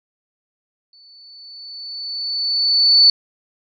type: tone with exponential growth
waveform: sine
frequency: 4483 Hz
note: C#8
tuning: 19 cents sharp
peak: -6 dBFS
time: 0.93-3.1 s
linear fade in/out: 2 ms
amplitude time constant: 470 ms
effects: none